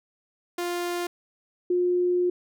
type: tone pair in turn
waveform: sawtooth / sine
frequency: 350.2 / 356.9 Hz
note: F4 / F4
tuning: +5 / +38 cents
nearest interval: unison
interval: 33 cents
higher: second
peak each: -23 / -20 dBFS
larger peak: second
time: 0.58-1.07 / 1.7-2.3 s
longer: second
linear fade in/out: 5 ms
effects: none